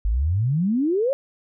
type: exponential sweep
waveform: sine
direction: up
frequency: 47.95 to 570 Hz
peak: -18 dBFS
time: 0.05-1.13 s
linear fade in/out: 0 ms
effects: none